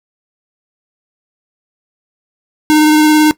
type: tone with vibrato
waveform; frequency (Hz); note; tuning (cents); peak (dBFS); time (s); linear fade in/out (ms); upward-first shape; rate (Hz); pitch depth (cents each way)
square; 305.9; D#4; -29; -6; 2.7-3.31; 0; triangle; 18; 16
effects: noise-tail reverb RT60 0.1 s tail -17 dB re dry